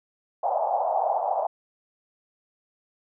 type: band-pass noise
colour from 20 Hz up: pink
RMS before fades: -25 dBFS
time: 0.43-1.47 s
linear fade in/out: 10 ms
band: 640 to 840 Hz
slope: 48 dB/octave
effects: none